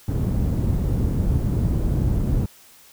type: low-pass noise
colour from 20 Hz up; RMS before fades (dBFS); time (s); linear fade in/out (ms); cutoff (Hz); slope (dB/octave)
white; -21; 0.08-2.46; 5; 130; 12
effects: white hiss -50 dBFS RMS until 2.92 s

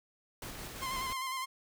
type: noise with tremolo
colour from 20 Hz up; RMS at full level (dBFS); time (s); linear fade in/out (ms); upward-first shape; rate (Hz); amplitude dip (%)
pink; -43; 0.42-1.13; 2; square; 5.9; 25
type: tone with vibrato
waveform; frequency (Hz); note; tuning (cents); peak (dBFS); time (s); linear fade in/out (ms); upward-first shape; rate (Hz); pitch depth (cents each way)
sawtooth; 1046.5; C6; 0; -31; 0.81-1.46; 20; square; 9.8; 30
effects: none

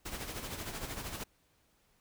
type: noise with tremolo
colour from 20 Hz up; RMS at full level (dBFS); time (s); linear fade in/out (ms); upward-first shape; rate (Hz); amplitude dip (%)
pink; -39; 0.05-1.24; 10; sine; 13; 55
effects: pink hiss -71 dBFS RMS until 2 s

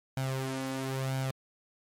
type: tone with flanger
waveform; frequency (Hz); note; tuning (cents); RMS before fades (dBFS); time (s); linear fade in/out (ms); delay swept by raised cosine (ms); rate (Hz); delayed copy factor
sawtooth; 132.8; C3; +26; -33; 0.17-1.31; 2; 1.3 to 3.6; 1; +0.65
effects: MP3 64 kbps

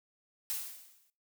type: noise with exponential decay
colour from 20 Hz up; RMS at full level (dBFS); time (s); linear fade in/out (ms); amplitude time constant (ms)
blue; -33; 0.5-1.1; 0; 130
effects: noise-tail reverb RT60 0.3 s tail -18 dB re dry

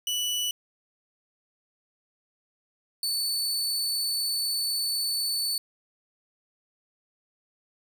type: tone pair in turn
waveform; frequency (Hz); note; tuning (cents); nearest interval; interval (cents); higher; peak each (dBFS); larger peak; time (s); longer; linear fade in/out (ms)
sawtooth; 2960 / 4484; F#7 / C#8; 0 / +19; perfect fifth; 719; second; -23; neither; 0.07-0.51 / 3.03-5.58; second; 2
effects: 9-bit

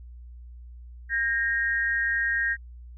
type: tone pair together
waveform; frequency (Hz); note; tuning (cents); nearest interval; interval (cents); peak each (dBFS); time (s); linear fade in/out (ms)
sine; 1608.8 / 1864.7; G6 / A#6; +44 / 0; minor third; 256; -26 / -25; 1.09-2.57; 50
effects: added 60 Hz sine -41 dBFS peak until 2.97 s

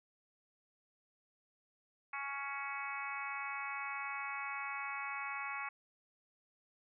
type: harmonic tone with a mistuned harmonic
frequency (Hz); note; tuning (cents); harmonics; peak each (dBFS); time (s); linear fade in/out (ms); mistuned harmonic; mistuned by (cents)
278.5; C#4; +8; 3 / 4 / 5 / 6 / 7 / 8 / 9; -47 / -44 / -47 / -51 / -49 / -44 / -48; 2.13-5.69; 5; 9; +41
effects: none

